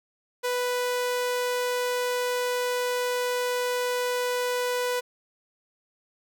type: tone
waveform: sawtooth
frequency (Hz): 494.2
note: B4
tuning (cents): +1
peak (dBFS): -21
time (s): 0.43-5.01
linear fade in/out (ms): 20
effects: none